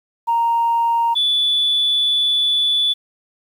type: tone pair in turn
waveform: sine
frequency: 930 / 3461 Hz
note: A#5 / A7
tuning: -4 / -29 cents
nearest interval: octave + major seventh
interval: 2275 cents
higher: second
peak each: -13 dBFS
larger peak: neither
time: 0.27-1.15 / 1.15-2.94 s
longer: second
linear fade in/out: 20 ms
effects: tanh soft clip ceiling -10 dBFS + 8-bit